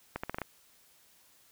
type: accelerating click train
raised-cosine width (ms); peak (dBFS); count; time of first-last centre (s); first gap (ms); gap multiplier
0.5; -19; 6; 0.16-0.417; 75; 0.81
effects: white hiss -63 dBFS RMS until 1.51 s